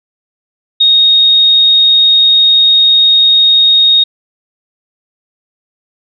sine tone, 3729 Hz, A#7, in tune, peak -4 dBFS, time 0.8-4.04 s, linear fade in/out 10 ms, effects none

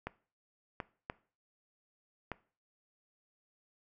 clicks, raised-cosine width 0.5 ms, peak -22 dBFS, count 4, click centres 0.07 / 0.802 / 1.099 / 2.317 s, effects noise-tail reverb RT60 0.4 s tail -19 dB re dry

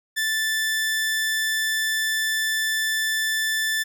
sawtooth tone, 1760 Hz, A6, in tune, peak -18 dBFS, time 0.16-3.84 s, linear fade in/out 20 ms, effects none

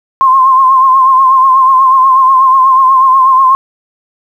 sine tone with vibrato, 1054 Hz, C6, 12 cents sharp, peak -3 dBFS, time 0.21-3.55 s, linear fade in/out 0 ms, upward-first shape triangle, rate 8.2 Hz, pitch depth 59 cents each way, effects 7-bit

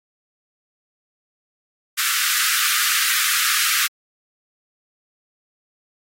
pink high-pass noise, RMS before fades -20 dBFS, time 1.97-3.88 s, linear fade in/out 20 ms, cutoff 1200 Hz, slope 96 dB/octave, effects AAC 48 kbps

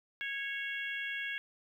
harmonic tone, 551 Hz, C#5, 11 cents flat, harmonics 3 / 4 / 5 / 6, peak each -38 / -40 / -43 / -45 dBFS, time 0.21-1.38 s, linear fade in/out 0 ms, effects 11-bit

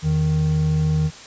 triangle tone pair together, 82.41 / 155.56 Hz, E2 / D#3, 0 / 0 cents, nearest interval major seventh, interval 1100 cents, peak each -22 / -15 dBFS, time 0.02-1.11 s, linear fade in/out 50 ms, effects white hiss -40 dBFS RMS until 1.26 s + resampled to 16000 Hz

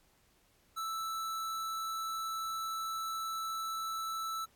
square tone, 1318.5 Hz, E6, in tune, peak -36 dBFS, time 0.76-4.46 s, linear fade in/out 20 ms, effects pink hiss -69 dBFS RMS until 4.55 s + AAC 64 kbps

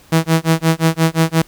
sawtooth tone with tremolo, 162.5 Hz, E3, 24 cents flat, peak -5 dBFS, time 0.12-1.42 s, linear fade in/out 5 ms, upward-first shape sine, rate 5.7 Hz, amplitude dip 100%, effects pink hiss -47 dBFS RMS until 1.47 s

